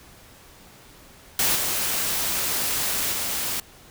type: noise with level steps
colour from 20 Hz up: white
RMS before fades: -21 / -25 / -27 dBFS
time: 1.39-3.6 s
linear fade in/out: 2 ms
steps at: 1.55 / 3.12 s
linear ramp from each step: 10 ms
effects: pink hiss -49 dBFS RMS until 3.9 s